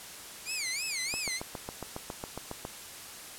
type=tone with vibrato; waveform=15% pulse; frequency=2296 Hz; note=D7; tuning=40 cents flat; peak=-25 dBFS; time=0.45-1.41 s; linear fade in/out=50 ms; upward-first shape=sine; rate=3.1 Hz; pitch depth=220 cents each way
type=click train; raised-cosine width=1 ms; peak=-22 dBFS; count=12; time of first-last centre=1.14-2.651 s; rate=7.28 Hz
effects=white hiss -45 dBFS RMS until 3.38 s + low-pass 12000 Hz 12 dB/octave